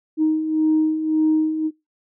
sine beating tone pair, 311.1 / 312.9 Hz, D#4 / D#4, 0 / +10 cents, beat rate 1.8 Hz, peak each -23 / -16 dBFS, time 0.17-1.71 s, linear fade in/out 50 ms, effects noise-tail reverb RT60 0.2 s tail -21 dB re dry + tanh soft clip ceiling -10 dBFS

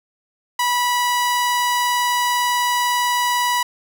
sawtooth tone with vibrato, 978 Hz, B5, 17 cents flat, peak -13 dBFS, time 0.59-3.63 s, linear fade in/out 5 ms, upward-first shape triangle, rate 20 Hz, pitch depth 13 cents each way, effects none

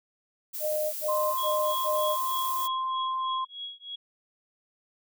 violet noise, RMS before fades -35 dBFS, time 0.53-2.68 s, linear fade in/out 20 ms
sine tone bursts, 611 Hz, D#5, 32 cents flat, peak -26 dBFS, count 4, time 0.6-2.166 s, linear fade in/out 50 ms, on 330 ms, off 82 ms
sine tone, 1045 Hz, C6, 2 cents flat, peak -27 dBFS, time 1.08-3.45 s, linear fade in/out 10 ms
sine tone with tremolo, 3322 Hz, G#7, in tune, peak -33 dBFS, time 1.37-3.96 s, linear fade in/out 10 ms, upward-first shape triangle, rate 3.2 Hz, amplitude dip 100%
effects none

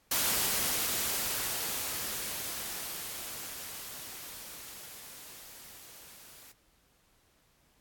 white noise with level ramp, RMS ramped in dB -28 to -53 dBFS, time 0.11-6.52 s, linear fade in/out 5 ms, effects pink hiss -68 dBFS RMS until 7.8 s + AAC 64 kbps

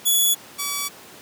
5% pulse tone pair in turn, 3403 / 1142.5 Hz, G#7 / D6, +41 / -48 cents, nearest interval octave + perfect fifth, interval 1889 cents, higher first, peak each -8 / -12 dBFS, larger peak first, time 0.05-0.35 / 0.58-0.89 s, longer second, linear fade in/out 20 ms, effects pink hiss -43 dBFS RMS until 1.21 s + high-pass 200 Hz 12 dB/octave

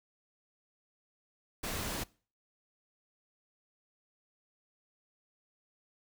pink noise, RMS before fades -37 dBFS, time 1.63-2.04 s, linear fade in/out 10 ms, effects noise-tail reverb RT60 0.4 s tail -23 dB re dry

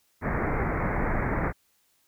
pink low-pass noise, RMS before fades -27 dBFS, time 0.21-1.53 s, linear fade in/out 50 ms, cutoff 2200 Hz, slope 96 dB/octave, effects white hiss -68 dBFS RMS until 2.07 s

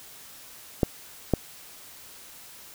clicks, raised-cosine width 2 ms, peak -6 dBFS, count 2, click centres 0.832 / 1.337 s, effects white hiss -47 dBFS RMS until 2.74 s

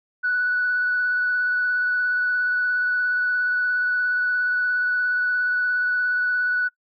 sine tone with vibrato, 1480 Hz, F#6, in tune, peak -18 dBFS, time 0.23-6.69 s, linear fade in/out 20 ms, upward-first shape sine, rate 17 Hz, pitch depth 13 cents each way, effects noise-tail reverb RT60 0.1 s tail -22 dB re dry + tanh soft clip ceiling -14 dBFS

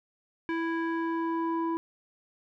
square tone with low-pass filter sweep, 330.2 Hz, E4, 3 cents sharp, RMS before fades -30 dBFS, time 0.49-1.77 s, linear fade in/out 0 ms, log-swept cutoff 2000 to 890 Hz, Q 2.3, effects none

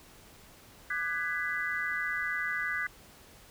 sine chord, G# half-diminished seventh, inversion second, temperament just, 1196.1 / 1495.1 / 1661.2 / 1993.5 Hz, D6 / F#6 / G#6 / B6, +31 / +18 / 0 / +16 cents, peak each -40 / -35 / -35 / -34 dBFS, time 0.9-2.87 s, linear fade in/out 5 ms, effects pink hiss -55 dBFS RMS until 3.5 s

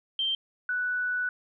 sine tone pair in turn, 3142 / 1482.8 Hz, G7 / F#6, +3 / +3 cents, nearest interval octave + minor second, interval 1300 cents, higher first, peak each -25 / -26 dBFS, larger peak first, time 0.19-0.35 / 0.69-1.29 s, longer second, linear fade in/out 2 ms, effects none

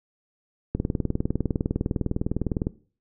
click train, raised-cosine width 3 ms, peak -11 dBFS, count 39, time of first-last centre 0.75-2.669 s, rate 19.8 Hz, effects noise-tail reverb RT60 0.4 s tail -18 dB re dry

